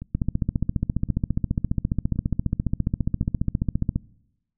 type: two click trains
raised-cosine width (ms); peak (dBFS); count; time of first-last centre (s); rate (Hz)
5; -21 / -10; 4 / 57; 0.02-3.229 / 0.15-3.96; 0.935 / 14.7
effects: noise-tail reverb RT60 0.9 s tail -23 dB re dry